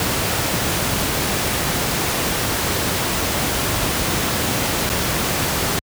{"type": "noise with dropouts", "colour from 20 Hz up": "pink", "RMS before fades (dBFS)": -20, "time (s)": [0, 5.79], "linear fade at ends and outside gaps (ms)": 1, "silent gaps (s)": [4.893, 4.899], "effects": ["high-pass 60 Hz 12 dB/octave"]}